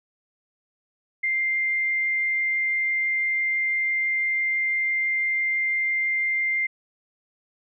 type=tone; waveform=sine; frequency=2098 Hz; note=C7; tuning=4 cents sharp; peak=-21 dBFS; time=1.23-6.67 s; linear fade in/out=10 ms; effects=none